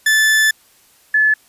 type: tone pair in turn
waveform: 40% pulse / sine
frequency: 1746 / 1725.9 Hz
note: A6 / A6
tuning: -14 / -34 cents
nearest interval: unison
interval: 20 cents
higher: first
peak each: -10 dBFS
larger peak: neither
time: 0.06-0.51 / 1.14-1.34 s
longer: first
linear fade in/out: 5 ms
effects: white hiss -52 dBFS RMS until 1.48 s + resampled to 32000 Hz